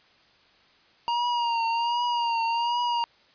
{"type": "tone with vibrato", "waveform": "square", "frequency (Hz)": 940, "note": "A#5", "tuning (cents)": 14, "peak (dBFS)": -24, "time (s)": [1.08, 3.04], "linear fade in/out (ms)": 0, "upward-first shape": "triangle", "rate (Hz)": 1.3, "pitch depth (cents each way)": 55, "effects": ["white hiss -59 dBFS RMS until 3.34 s", "resampled to 11025 Hz"]}